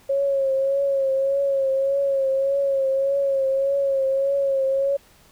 sine tone with vibrato, 546 Hz, C#5, 26 cents flat, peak -18 dBFS, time 0.09-4.97 s, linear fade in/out 10 ms, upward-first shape triangle, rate 1.7 Hz, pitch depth 44 cents each way, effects pink hiss -54 dBFS RMS until 5.31 s

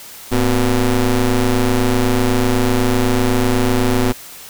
25% pulse ring-modulated tone, 120 Hz, B2, 49 cents flat, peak -6 dBFS, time 0.31-4.13 s, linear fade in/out 20 ms, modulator 134 Hz, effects white hiss -36 dBFS RMS until 4.49 s

